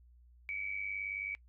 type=tone with amplitude modulation; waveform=sine; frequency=2282 Hz; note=C#7; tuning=50 cents sharp; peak=-33 dBFS; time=0.49-1.35 s; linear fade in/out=0 ms; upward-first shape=sine; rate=99 Hz; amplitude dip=70%; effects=noise-tail reverb RT60 0.1 s tail -22 dB re dry + added 60 Hz sine -58 dBFS peak until 1.48 s